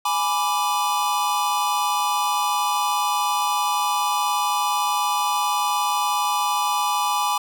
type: chord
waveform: square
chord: G# diminished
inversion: none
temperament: equal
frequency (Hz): 830.6 / 987.8 / 1174.7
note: G#5 / B5 / D6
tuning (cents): 0 / 0 / 0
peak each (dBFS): -25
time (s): 0.05-7.38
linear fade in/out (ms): 5
effects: none